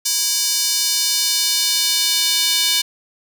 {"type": "tone with high-pass filter sweep", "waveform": "square", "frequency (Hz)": 329.6, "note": "E4", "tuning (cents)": 0, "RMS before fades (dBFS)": -18, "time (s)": [0.05, 2.82], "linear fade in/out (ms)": 10, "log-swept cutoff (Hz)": [5500, 3600], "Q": 1.8, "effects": []}